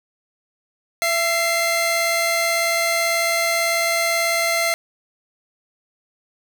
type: tone pair together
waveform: sawtooth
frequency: 671.6 / 2093 Hz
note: E5 / C7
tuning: +32 / 0 cents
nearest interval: octave + minor sixth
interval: 1968 cents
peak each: -17 dBFS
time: 1.02-4.74 s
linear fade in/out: 0 ms
effects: none